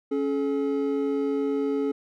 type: tone pair together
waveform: triangle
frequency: 277.2 / 428.6 Hz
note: C#4 / A4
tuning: 0 / -45 cents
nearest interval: minor sixth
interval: 755 cents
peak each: -24 / -24 dBFS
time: 0.11-1.92 s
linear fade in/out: 10 ms
effects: none